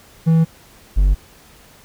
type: tone pair in turn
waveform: triangle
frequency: 162.8 / 47.94 Hz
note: E3 / G1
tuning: -21 / -38 cents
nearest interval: octave + major sixth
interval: 2117 cents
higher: first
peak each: -8 dBFS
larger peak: neither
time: 0.26-0.45 / 0.96-1.15 s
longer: neither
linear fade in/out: 20 ms
effects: pink hiss -47 dBFS RMS until 1.84 s